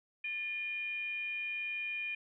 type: tone with frequency modulation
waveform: sine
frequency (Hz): 2427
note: D#7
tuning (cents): -44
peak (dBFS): -35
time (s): 0.24-2.15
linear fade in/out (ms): 5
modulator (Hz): 660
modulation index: 0.36
effects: none